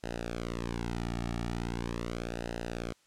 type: tone with flanger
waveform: sawtooth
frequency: 58.27 Hz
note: A#1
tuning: in tune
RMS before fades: -36 dBFS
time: 0.03-2.93 s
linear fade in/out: 10 ms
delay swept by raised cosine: 0.88 to 1.98 ms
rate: 0.4 Hz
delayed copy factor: -0.9
effects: white hiss -67 dBFS RMS until 3.06 s + low-pass 8000 Hz 12 dB/octave